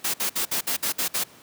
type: noise bursts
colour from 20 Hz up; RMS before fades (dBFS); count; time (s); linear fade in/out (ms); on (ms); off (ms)
white; -25; 8; 0.04-1.239; 10; 100; 57
effects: pink hiss -50 dBFS RMS until 1.42 s + high-pass 150 Hz 12 dB/octave